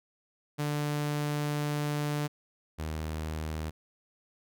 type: tone pair in turn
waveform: sawtooth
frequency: 147.6 / 78.19 Hz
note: D3 / D#2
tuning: +9 / +9 cents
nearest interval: major seventh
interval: 1100 cents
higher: first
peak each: -25 / -29 dBFS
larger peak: first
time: 0.58-2.28 / 2.78-3.71 s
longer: first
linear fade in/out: 20 ms
effects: none